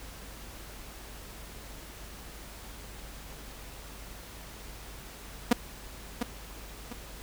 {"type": "tone with echo", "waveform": "sawtooth", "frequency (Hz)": 240, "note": "B3", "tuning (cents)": -49, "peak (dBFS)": -14, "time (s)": [5.51, 5.53], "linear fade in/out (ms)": 5, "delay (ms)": 700, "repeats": 2, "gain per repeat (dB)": -9, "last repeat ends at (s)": 6.93, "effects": ["added 50 Hz sine -47 dBFS peak until 7.22 s", "pink hiss -47 dBFS RMS until 7.22 s"]}